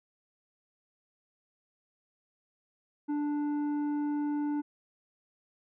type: tone with tanh clipping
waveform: triangle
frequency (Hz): 293.7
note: D4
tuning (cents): 0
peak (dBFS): -30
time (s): 3.08-4.62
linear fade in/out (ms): 20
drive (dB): 12
effects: none